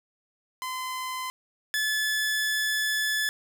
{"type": "tone pair in turn", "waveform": "sawtooth", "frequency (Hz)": [1026, 1725.5], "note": ["C6", "A6"], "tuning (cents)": [-34, -34], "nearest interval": "major sixth", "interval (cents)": 900, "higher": "second", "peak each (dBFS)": [-27, -21], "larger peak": "second", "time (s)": [[0.62, 1.3], [1.74, 3.29]], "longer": "second", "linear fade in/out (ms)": 0, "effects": ["10-bit"]}